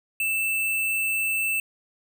sine tone with sample-and-hold, 2648 Hz, E7, 7 cents sharp, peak -22 dBFS, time 0.2-1.6 s, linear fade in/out 2 ms, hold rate 11025 Hz, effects none

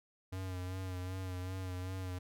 square tone with vibrato, 92.5 Hz, F#2, in tune, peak -39 dBFS, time 0.32-2.19 s, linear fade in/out 10 ms, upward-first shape sine, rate 2.6 Hz, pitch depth 37 cents each way, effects none

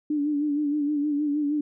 sine tone with vibrato, 293.7 Hz, D4, in tune, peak -22 dBFS, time 0.1-1.61 s, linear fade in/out 5 ms, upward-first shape sine, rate 6.4 Hz, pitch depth 52 cents each way, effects none

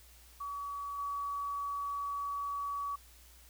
sine tone with level steps, 1136 Hz, C#6, 42 cents sharp, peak -37 / -34 dBFS, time 0.4-2.96 s, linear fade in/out 10 ms, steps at 0.98 s, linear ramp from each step 10 ms, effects added 60 Hz sine -58 dBFS peak until 3.49 s + white hiss -60 dBFS RMS until 3.49 s

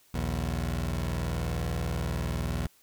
20% pulse tone pair together, 60.46 / 80.7 Hz, B1 / E2, -36 / -36 cents, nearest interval perfect fourth, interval 500 cents, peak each -26 / -27 dBFS, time 0.14-2.67 s, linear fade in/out 5 ms, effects white hiss -62 dBFS RMS until 2.82 s

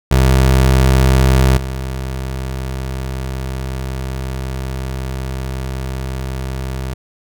25% pulse tone with level steps, 65.41 Hz, C2, in tune, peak -5 / -17 dBFS, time 0.11-6.94 s, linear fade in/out 5 ms, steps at 1.57 s, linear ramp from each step 5 ms, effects none

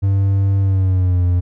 triangle tone with pitch glide, 98 to 88.83 Hz, G2 to F2, 0 to +30 cents, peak -10 dBFS, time 0.02-1.41 s, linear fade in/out 20 ms, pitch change -170 cents, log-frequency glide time 0.6-1.23 s, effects none

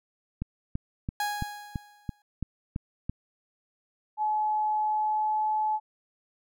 click train, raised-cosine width 5 ms, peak -18 dBFS, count 9, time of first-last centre 0.42-3.096 s, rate 2.99 Hz
30% pulse tone with exponential decay, 828 Hz, G#5, 5 cents flat, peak -23 dBFS, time 1.2-2.22 s, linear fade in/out 2 ms, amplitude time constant 220 ms
sine tone with pitch glide, 854 to 859.4 Hz, G#5 to A5, +48 to -41 cents, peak -24 dBFS, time 4.17-5.8 s, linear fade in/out 50 ms, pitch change +11 cents, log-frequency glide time 4.79-5.5 s
effects none

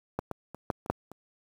clicks, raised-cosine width 1 ms, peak -15 / -19 / -27 / -13 / -30 / -11 / -30 dBFS, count 7, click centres 0.19 / 0.313 / 0.546 / 0.702 / 0.861 / 0.9 / 1.116 s, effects high-pass 60 Hz 12 dB/octave + 8-bit

